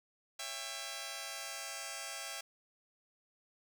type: chord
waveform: 5% pulse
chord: C# diminished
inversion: none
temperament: just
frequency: 554.4 / 665.2 / 798.3 Hz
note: C#5 / E5 / G5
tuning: 0 / +16 / +31 cents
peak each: -37 / -33 / -33 dBFS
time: 0.39-2.41 s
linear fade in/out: 5 ms
effects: none